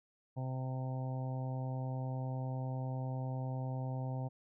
harmonic tone, 130 Hz, C3, 11 cents flat, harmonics 1 / 2 / 3 / 4 / 5 / 6 / 7, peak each -36 / -46 / -56 / -49 / -50 / -50 / -52 dBFS, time 0.36-4.29 s, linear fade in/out 20 ms, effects none

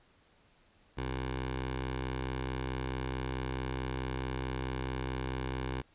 10% pulse tone with notch filter, 64.6 Hz, C2, 21 cents flat, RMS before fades -36 dBFS, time 0.97-5.82 s, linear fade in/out 10 ms, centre 210 Hz, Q 1.7, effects pink hiss -66 dBFS RMS until 5.94 s + resampled to 8000 Hz

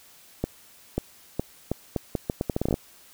accelerating click train, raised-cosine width 2 ms, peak -11 dBFS, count 16, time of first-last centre 0.44-2.741 s, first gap 540 ms, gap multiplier 0.77, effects white hiss -53 dBFS RMS until 3.13 s

